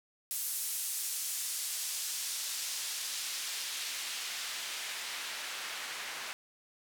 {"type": "noise with band-pass filter sweep", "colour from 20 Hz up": "white", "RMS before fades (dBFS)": -38, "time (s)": [0.31, 6.33], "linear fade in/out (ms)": 0, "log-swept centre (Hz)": [11000, 1600], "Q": 0.71, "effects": []}